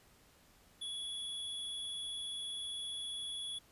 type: tone with vibrato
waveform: square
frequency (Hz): 3386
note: G#7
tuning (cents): +33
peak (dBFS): -40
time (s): 0.81-3.59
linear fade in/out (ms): 10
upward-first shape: triangle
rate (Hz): 20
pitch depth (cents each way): 34
effects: pink hiss -65 dBFS RMS until 3.71 s + resampled to 32000 Hz